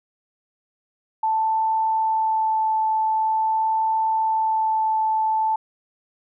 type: tone with vibrato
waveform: sine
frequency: 880 Hz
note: A5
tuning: in tune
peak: -18 dBFS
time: 1.23-5.56 s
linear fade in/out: 5 ms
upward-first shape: sine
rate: 0.45 Hz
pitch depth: 8 cents each way
effects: none